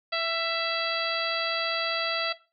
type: harmonic tone with a mistuned harmonic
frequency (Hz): 662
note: E5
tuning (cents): +7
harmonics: 1 / 2 / 3 / 4 / 5 / 6 / 7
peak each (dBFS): -30 / -32 / -33 / -34 / -34 / -36 / -34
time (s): 0.12-2.33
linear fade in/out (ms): 10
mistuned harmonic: 2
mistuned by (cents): +24
effects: noise-tail reverb RT60 0.3 s tail -17 dB re dry + MP3 96 kbps